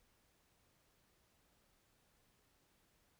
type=silence; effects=pink hiss -75 dBFS RMS until 3.19 s